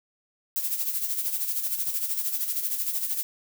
violet noise with tremolo, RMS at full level -26 dBFS, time 0.56-3.23 s, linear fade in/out 0 ms, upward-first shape sine, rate 13 Hz, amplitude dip 60%, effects none

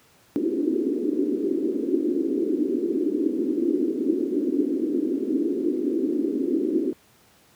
pink band-pass noise, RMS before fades -24 dBFS, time 0.36-6.93 s, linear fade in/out 0 ms, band 270 to 380 Hz, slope 48 dB/octave, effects pink hiss -57 dBFS RMS until 7.55 s + high-pass 100 Hz 12 dB/octave

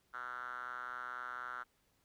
5% pulse tone with band-pass filter, 124.1 Hz, B2, 9 cents sharp, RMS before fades -44 dBFS, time 0.13-1.64 s, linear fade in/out 20 ms, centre 1400 Hz, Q 7.2, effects pink hiss -75 dBFS RMS until 2.04 s

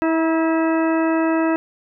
harmonic tone with a mistuned harmonic, 324.5 Hz, E4, 27 cents flat, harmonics 1 / 2 / 3 / 4 / 5 / 6 / 8, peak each -17 / -23 / -27 / -29 / -31 / -33 / -35 dBFS, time 0.02-1.56 s, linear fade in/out 0 ms, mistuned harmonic 3, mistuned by -22 cents, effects none

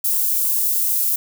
white high-pass noise, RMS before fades -19 dBFS, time 0.04-1.16 s, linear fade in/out 5 ms, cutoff 12000 Hz, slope 12 dB/octave, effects none

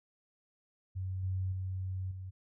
sine tone with level steps, 93.7 Hz, F#2, 22 cents sharp, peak -34 / -31 / -34 / -40 dBFS, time 0.95-2.31 s, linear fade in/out 20 ms, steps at 1.23 / 1.52 / 2.11 s, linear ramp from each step 5 ms, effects none

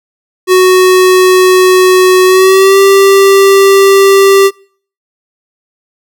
square tone with pitch glide, 370 to 391.8 Hz, F#4 to G4, 0 to -1 cents, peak -3 dBFS, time 0.47-4.51 s, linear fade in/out 50 ms, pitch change +99 cents, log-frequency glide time 2.25-2.79 s, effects noise-tail reverb RT60 0.5 s tail -24 dB re dry

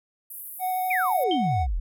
pink band-pass noise, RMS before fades -39 dBFS, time 0.3-1.24 s, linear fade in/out 5 ms, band 11000 to 15000 Hz, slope 48 dB/octave
triangle tone with vibrato, 740 Hz, F#5, in tune, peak -22 dBFS, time 0.59-1.67 s, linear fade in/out 50 ms, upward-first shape sine, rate 12 Hz, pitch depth 10 cents each way
sine exponential sweep, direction down, 2490 to 34.65 Hz, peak -23 dBFS, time 0.9-1.8 s, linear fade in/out 10 ms
sine tone with exponential decay, 3136 Hz, G7, in tune, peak -24 dBFS, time 1.31-1.49 s, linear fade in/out 2 ms, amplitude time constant 37 ms
effects none

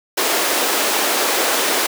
pink high-pass noise, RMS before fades -18 dBFS, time 0.17-1.87 s, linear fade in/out 10 ms, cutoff 330 Hz, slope 24 dB/octave, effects none

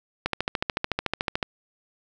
click train, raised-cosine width 0.3 ms, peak -8 dBFS, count 17, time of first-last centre 0.26-1.428 s, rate 13.7 Hz, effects none

